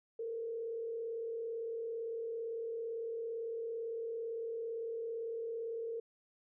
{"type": "tone with frequency modulation", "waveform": "sine", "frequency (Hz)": 457.6, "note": "A#4", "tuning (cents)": -32, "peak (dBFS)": -37, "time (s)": [0.19, 6], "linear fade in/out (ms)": 5, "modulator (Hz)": 37.8, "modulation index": 0.45, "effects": []}